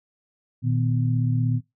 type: tone cluster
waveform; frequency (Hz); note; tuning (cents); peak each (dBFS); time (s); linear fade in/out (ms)
sine; 118.5 / 155.1 / 250.4; A#2 / D#3 / B3; +29 / -5 / +24; -21 / -27 / -29; 0.62-1.61; 50
effects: noise-tail reverb RT60 0.2 s tail -19 dB re dry